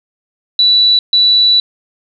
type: tone bursts at uneven times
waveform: sine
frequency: 3951 Hz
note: B7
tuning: in tune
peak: -6 dBFS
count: 2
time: 0.59-0.99 / 1.13-1.6 s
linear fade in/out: 2 ms
effects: none